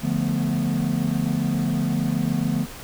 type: chord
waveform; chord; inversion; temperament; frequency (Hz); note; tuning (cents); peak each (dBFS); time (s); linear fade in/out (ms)
triangle; B half-diminished seventh; first; equal; 146.83 / 174.61 / 220 / 246.9; D3 / F3 / A3 / B3; 0 / 0 / 0 / 0; -24; 0.01-2.67; 50
effects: pink hiss -39 dBFS RMS until 2.83 s